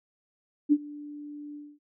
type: tone with ADSR envelope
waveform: sine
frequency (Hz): 293.7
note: D4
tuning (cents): 0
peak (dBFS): -15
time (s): 0.69-1.79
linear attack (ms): 32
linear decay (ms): 50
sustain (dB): -23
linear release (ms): 240
effects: none